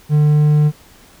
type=tone; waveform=triangle; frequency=149.9 Hz; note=D3; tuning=36 cents sharp; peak=-7 dBFS; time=0.09-0.72 s; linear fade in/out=50 ms; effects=pink hiss -46 dBFS RMS until 1.2 s